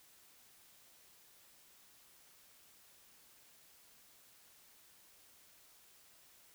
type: silence
effects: white hiss -64 dBFS RMS until 6.54 s